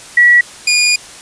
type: tone pair in turn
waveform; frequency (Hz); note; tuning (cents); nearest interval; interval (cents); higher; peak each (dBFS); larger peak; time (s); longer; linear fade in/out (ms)
sine / 20% pulse; 1934 / 2437; B6 / D#7; -37 / -37; major third; 400; second; -4; neither; 0.17-0.41 / 0.67-0.96; second; 5
effects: white hiss -34 dBFS RMS until 1.21 s + resampled to 22050 Hz